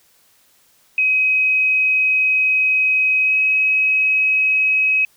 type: tone with pitch glide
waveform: sine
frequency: 2532 to 2547 Hz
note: D#7 to D#7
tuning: +30 to +40 cents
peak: -13 dBFS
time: 0.98-5.05 s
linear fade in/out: 2 ms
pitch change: +10 cents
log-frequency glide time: 3.24-3.33 s
effects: white hiss -56 dBFS RMS until 5.16 s